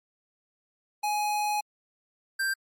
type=tone pair in turn; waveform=square; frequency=837 / 1576.8 Hz; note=G#5 / G6; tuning=+13 / +10 cents; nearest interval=major seventh; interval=1097 cents; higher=second; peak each=-26 / -26 dBFS; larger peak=neither; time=1.03-1.61 / 2.39-2.54 s; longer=first; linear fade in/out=10 ms; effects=MP3 64 kbps